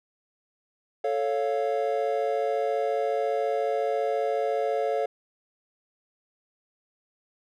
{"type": "chord", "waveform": "triangle", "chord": "A augmented", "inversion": "none", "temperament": "equal", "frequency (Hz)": [440, 554.4, 698.5], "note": ["A4", "C#5", "E#5"], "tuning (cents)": [0, 0, 0], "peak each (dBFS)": [-26, -26, -27], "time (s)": [1.04, 5.06], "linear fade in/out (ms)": 5, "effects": []}